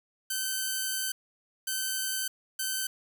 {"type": "tone bursts at uneven times", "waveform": "5% pulse", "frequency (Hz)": 1537, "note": "G6", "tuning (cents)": -35, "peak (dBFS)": -18, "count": 3, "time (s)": [[0.3, 1.12], [1.67, 2.28], [2.59, 2.87]], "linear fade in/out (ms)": 5, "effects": []}